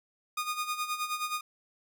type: tone with tremolo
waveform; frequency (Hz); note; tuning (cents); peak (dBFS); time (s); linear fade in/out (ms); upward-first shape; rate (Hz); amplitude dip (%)
sawtooth; 1229; D#6; -22; -25; 0.37-1.41; 5; sine; 9.5; 70
effects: none